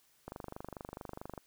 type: click train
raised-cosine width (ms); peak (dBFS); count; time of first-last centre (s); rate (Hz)
1; -28; 28; 0.28-1.378; 24.6
effects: white hiss -69 dBFS RMS until 1.46 s